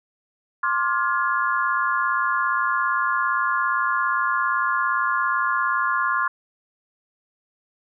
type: chord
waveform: sine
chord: D half-diminished seventh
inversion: third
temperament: just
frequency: 1057.2 / 1174.7 / 1409.6 / 1691.5 Hz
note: C6 / D6 / F6 / Ab6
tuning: +18 / 0 / +16 / +31 cents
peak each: -23 / -27 / -24 / -27 dBFS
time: 0.63-6.28 s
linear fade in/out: 5 ms
effects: none